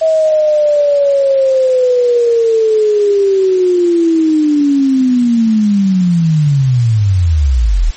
sine linear sweep, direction down, 645 to 35.4 Hz, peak -7 dBFS, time 0.01-7.91 s, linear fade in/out 10 ms, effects white hiss -33 dBFS RMS until 7.96 s + MP3 32 kbps

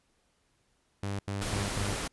sawtooth tone bursts, 99.8 Hz, G2, 32 cents sharp, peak -28 dBFS, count 4, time 1.03-1.931 s, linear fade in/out 0 ms, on 160 ms, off 87 ms
pink noise, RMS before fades -34 dBFS, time 1.41-2.08 s, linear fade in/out 10 ms
effects pink hiss -72 dBFS RMS until 2.12 s + resampled to 24000 Hz

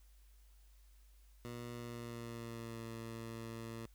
15% pulse tone with pitch glide, 119.9 to 114.22 Hz, A#2 to A#2, +49 to -35 cents, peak -38 dBFS, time 1.45-3.86 s, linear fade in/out 0 ms, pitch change -84 cents, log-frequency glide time 1.7-2.85 s, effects added 50 Hz sine -60 dBFS peak until 3.94 s + white hiss -73 dBFS RMS until 3.94 s

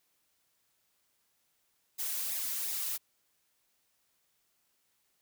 blue noise with flanger, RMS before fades -35 dBFS, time 1.98-2.98 s, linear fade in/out 20 ms, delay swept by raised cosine 0.67 to 2.57 ms, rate 2.8 Hz, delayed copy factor -0.55, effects white hiss -75 dBFS RMS until 5.21 s

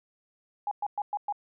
sine tone bursts, 823 Hz, G#5, 16 cents flat, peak -27 dBFS, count 5, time 0.67-1.325 s, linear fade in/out 2 ms, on 43 ms, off 110 ms, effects none

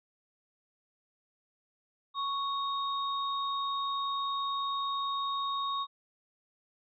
sine tone pair together, 1108.7 / 3729 Hz, C#6 / A#7, 0 / 0 cents, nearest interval octave + major sixth, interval 2100 cents, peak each -31 / -37 dBFS, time 2.14-5.87 s, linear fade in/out 50 ms, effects none

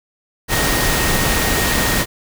sine tone in noise, 1864.7 Hz, A#6, in tune, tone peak -24 dBFS, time 0.48-2.06 s, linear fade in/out 50 ms, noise pink, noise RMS -17 dBFS, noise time 0.48-2.06 s, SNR -10 dB, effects none

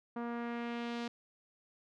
sawtooth tone with low-pass filter sweep, 236.4 Hz, A#3, 24 cents sharp, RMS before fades -39 dBFS, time 0.16-1.08 s, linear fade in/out 5 ms, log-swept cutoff 1200 to 4600 Hz, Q 1.3, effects none

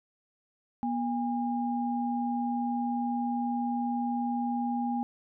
sine tone pair together, 241.4 / 812 Hz, B3 / G#5, -39 / -39 cents, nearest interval octave + major sixth, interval 2100 cents, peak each -29 / -32 dBFS, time 0.83-5.03 s, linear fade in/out 0 ms, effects none

